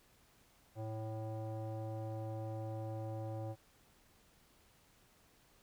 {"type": "tone with low-pass filter", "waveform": "square", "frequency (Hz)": 110, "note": "A2", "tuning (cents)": 0, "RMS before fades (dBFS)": -42, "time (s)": [0.75, 3.56], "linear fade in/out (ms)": 50, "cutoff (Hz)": 670, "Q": 4.1, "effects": ["pink hiss -68 dBFS RMS until 5.62 s"]}